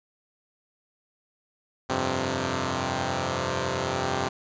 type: chord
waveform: 5% pulse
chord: F suspended second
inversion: none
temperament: equal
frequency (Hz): 87.31 / 98 / 130.81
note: F2 / G2 / C3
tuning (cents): 0 / 0 / 0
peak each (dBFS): -20 / -21 / -17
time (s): 1.89-4.29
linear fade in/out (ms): 10
effects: resampled to 16000 Hz